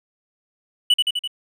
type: tone with echo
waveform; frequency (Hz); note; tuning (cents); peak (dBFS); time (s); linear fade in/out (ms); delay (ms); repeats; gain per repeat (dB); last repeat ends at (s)
triangle; 2959; F#7; -1; -10; 0.9-0.94; 5; 84; 4; -3; 1.276
effects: none